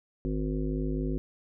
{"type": "harmonic tone with a mistuned harmonic", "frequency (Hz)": 52, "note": "G#1", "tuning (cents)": 3, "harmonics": [1, 3, 5, 7, 9, 10], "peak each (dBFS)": [-31, -34, -33, -36, -43, -47], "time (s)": [0.25, 1.18], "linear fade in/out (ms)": 0, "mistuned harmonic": 10, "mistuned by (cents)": -16, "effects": []}